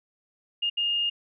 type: tone bursts at uneven times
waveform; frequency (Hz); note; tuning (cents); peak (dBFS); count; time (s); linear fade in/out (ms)
sine; 2834; F7; +25; -23; 2; 0.62-0.7 / 0.77-1.1; 10
effects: none